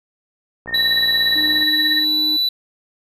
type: click train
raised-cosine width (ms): 1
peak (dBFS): -21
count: 59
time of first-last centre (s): 0.66-1.625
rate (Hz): 60.1
type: tone with tremolo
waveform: sine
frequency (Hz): 1832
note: A#6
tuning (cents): -31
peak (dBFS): -16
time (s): 0.67-2.05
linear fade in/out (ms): 50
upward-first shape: sine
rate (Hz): 17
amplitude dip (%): 85
type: tone with pitch glide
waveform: triangle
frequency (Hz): 3933 to 3965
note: B7 to B7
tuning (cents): -8 to +6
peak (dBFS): -14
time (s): 0.74-2.49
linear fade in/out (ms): 5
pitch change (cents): +14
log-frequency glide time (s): 1.89-2.26
type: tone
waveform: triangle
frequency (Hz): 305.3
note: D#4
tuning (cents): -33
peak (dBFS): -24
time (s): 1.35-2.37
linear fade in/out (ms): 10
effects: none